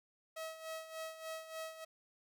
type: tone with tremolo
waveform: sawtooth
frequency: 642 Hz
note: E5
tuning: 46 cents flat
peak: -37 dBFS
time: 0.36-1.85 s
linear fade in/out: 10 ms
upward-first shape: sine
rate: 3.4 Hz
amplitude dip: 70%
effects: none